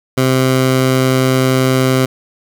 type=tone; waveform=15% pulse; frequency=130.4 Hz; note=C3; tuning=5 cents flat; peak=-4 dBFS; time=0.17-2.06 s; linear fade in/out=10 ms; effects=none